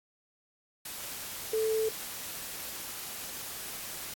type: tone in noise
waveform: sine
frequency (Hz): 440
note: A4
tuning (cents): 0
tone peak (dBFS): -26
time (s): 1.53-1.89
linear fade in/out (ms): 5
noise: white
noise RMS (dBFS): -40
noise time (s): 0.85-4.14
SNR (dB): +11
effects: AAC 64 kbps